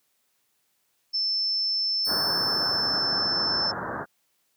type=tone; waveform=sine; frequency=5300 Hz; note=E8; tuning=9 cents sharp; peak=-23 dBFS; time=1.13-3.72 s; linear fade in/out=20 ms
type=tone with exponential decay; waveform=10% pulse; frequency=4563 Hz; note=C#8; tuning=49 cents sharp; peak=-26 dBFS; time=2.05-3.71 s; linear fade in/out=1 ms; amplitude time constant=360 ms
type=low-pass noise; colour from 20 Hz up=white; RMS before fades=-32 dBFS; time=2.06-4.06 s; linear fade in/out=50 ms; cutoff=1700 Hz; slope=96 dB/octave
effects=white hiss -71 dBFS RMS until 4.56 s + high-pass 100 Hz 12 dB/octave